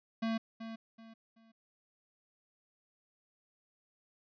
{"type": "tone with echo", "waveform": "square", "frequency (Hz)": 225.2, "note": "A3", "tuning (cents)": 40, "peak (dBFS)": -32, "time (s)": [0.22, 0.38], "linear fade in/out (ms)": 10, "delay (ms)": 380, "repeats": 3, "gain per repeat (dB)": -10, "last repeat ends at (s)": 1.52, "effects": ["resampled to 11025 Hz"]}